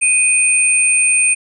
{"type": "tone pair together", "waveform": "sine", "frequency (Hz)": [2489, 8870], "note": ["D#7", "C#9"], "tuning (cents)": [0, 0], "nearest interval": "octave + minor seventh", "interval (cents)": 2200, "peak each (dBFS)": -13, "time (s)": [0.01, 1.35], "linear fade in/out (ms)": 20, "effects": []}